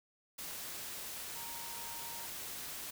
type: tone in noise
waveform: sine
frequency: 930 Hz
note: A#5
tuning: 4 cents flat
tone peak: -50 dBFS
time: 1.35-2.26 s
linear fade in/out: 10 ms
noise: white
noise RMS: -44 dBFS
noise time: 0.38-2.91 s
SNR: -9 dB
effects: none